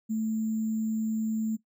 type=tone with sample-and-hold; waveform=sine; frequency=220 Hz; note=A3; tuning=in tune; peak=-26 dBFS; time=0.09-1.57 s; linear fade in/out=20 ms; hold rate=7350 Hz; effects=noise-tail reverb RT60 0.1 s tail -17 dB re dry